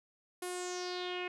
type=tone with low-pass filter sweep; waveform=sawtooth; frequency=360 Hz; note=F#4; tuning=47 cents flat; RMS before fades=-39 dBFS; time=0.42-1.28 s; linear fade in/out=5 ms; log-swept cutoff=11000 to 2400 Hz; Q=4.4; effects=none